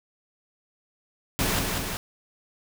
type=noise with echo; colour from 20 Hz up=pink; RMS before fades=-25 dBFS; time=1.39-1.59 s; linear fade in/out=0 ms; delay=190 ms; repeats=2; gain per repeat=-3 dB; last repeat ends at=1.97 s; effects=none